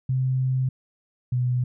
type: tone pair in turn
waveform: sine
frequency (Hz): 130 / 124.56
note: C3 / B2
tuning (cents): -11 / +15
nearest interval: minor second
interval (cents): 74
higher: first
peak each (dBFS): -20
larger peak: neither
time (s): 0.09-0.69 / 1.32-1.64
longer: first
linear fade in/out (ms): 5
effects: none